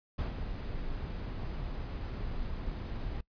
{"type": "noise with ADSR envelope", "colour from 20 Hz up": "brown", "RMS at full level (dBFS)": -31, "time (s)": [0.18, 3.21], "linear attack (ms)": 12, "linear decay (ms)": 140, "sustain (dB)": -6, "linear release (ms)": 6, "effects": ["noise-tail reverb RT60 0.1 s tail -23 dB re dry", "resampled to 11025 Hz"]}